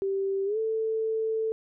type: tone with pitch glide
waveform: sine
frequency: 390 to 442.8 Hz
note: G4 to A4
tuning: -9 to +11 cents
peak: -25 dBFS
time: 0.02-1.52 s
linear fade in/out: 0 ms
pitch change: +220 cents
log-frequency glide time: 0.45-0.58 s
effects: none